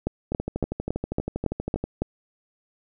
two click trains, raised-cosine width 2 ms, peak -10 / -14 dBFS, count 8 / 20, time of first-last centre 0.07-2.02 / 0.32-1.84 s, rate 3.59 / 12.5 Hz, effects none

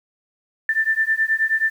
sine beating tone pair, 1772 / 1781.4 Hz, A6 / A6, +12 / +21 cents, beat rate 9.4 Hz, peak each -20 dBFS, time 0.69-1.7 s, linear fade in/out 2 ms, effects 8-bit

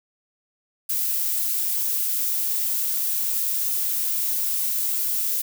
violet noise, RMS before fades -24 dBFS, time 0.89-5.42 s, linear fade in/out 10 ms, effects none

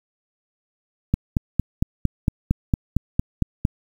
click train, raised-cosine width 5 ms, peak -5 dBFS, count 12, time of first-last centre 1.14-3.651 s, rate 4.38 Hz, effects 7-bit

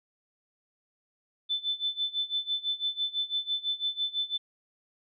sine tone with tremolo, 3520 Hz, A7, in tune, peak -25 dBFS, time 1.49-4.38 s, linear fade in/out 20 ms, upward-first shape sine, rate 6 Hz, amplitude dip 90%, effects none

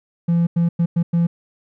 triangle tone bursts at uneven times, 170 Hz, F3, 46 cents flat, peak -11 dBFS, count 5, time 0.28-0.47 / 0.56-0.69 / 0.79-0.86 / 0.96-1.03 / 1.13-1.27 s, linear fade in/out 10 ms, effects tanh soft clip ceiling -8 dBFS

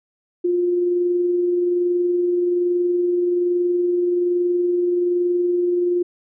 sine tone with amplitude modulation, 353 Hz, F4, 19 cents sharp, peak -15 dBFS, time 0.44-6.03 s, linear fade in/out 10 ms, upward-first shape sine, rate 21.2 Hz, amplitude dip 25%, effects none

